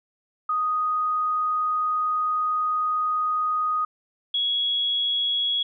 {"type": "tone pair in turn", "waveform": "sine", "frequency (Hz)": [1244.5, 3338], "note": ["D#6", "G#7"], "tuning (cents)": [0, 8], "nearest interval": "octave + perfect fourth", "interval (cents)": 1708, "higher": "second", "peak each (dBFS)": -21, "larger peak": "neither", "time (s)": [[0.49, 3.85], [4.34, 5.63]], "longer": "first", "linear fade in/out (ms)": 5, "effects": []}